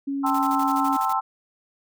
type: tone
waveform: sine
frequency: 277.2 Hz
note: C#4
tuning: in tune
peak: -24 dBFS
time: 0.07-0.97 s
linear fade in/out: 10 ms
type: chord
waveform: sine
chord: A minor seventh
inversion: third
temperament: equal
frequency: 784 / 880 / 1046.5 / 1318.5 Hz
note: G5 / A5 / C6 / E6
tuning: 0 / 0 / 0 / 0 cents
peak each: -26 dBFS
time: 0.23-1.21 s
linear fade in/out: 20 ms
type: noise with tremolo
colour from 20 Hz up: white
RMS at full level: -39 dBFS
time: 0.26-1.13 s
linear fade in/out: 5 ms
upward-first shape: square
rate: 12 Hz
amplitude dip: 80%
effects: none